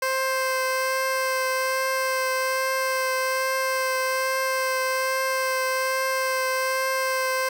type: tone with vibrato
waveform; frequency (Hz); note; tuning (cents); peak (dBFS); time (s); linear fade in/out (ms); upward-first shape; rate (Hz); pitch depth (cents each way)
15% pulse; 523.3; C5; 0; -16; 0.02-7.49; 5; triangle; 1.2; 12
effects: none